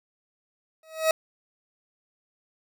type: tone with exponential growth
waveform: 40% pulse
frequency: 638 Hz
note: D#5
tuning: 43 cents sharp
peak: -15 dBFS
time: 0.83-1.11 s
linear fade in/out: 2 ms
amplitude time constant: 59 ms
effects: none